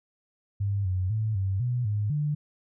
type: tone with pitch steps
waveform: sine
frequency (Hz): 100.1 / 92.4 / 109.1 / 96.3 / 123 / 104.3 / 148.3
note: G2 / F#2 / A2 / G2 / B2 / G#2 / D3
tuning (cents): +37 / -2 / -14 / -30 / -7 / +8 / +17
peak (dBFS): -24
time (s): 0.6-2.35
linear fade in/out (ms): 10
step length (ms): 250
effects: none